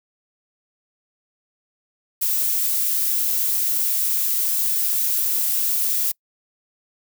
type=noise; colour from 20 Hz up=violet; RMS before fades=-21 dBFS; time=2.21-6.12 s; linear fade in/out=10 ms; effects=noise-tail reverb RT60 0.1 s tail -26 dB re dry